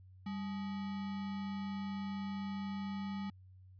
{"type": "tone with sample-and-hold", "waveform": "sine", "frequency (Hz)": 197.3, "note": "G3", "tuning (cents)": 11, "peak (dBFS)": -37, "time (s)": [0.26, 3.3], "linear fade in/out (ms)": 5, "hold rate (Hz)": 1050, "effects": ["added 93 Hz sine -55 dBFS peak until 3.79 s", "resampled to 11025 Hz"]}